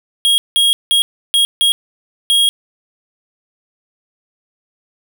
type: tone bursts at uneven times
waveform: square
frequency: 3278 Hz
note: G#7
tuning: 23 cents flat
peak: -10 dBFS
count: 6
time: 0.25-0.38 / 0.56-0.73 / 0.91-1.02 / 1.34-1.45 / 1.61-1.72 / 2.3-2.49 s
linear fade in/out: 0 ms
effects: none